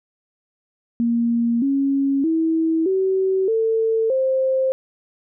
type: tone with pitch steps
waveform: sine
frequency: 234.3 / 275.4 / 323.8 / 380.6 / 447.4 / 526 Hz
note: A#3 / C#4 / E4 / F#4 / A4 / C5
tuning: +9 / -11 / -31 / +49 / +29 / +9 cents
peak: -16 dBFS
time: 1-4.72 s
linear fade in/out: 0 ms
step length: 620 ms
effects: none